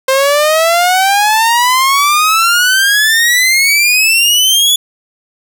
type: exponential sweep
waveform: sawtooth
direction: up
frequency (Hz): 523.3 to 3455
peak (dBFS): -4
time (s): 0.08-4.76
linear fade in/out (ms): 5
effects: none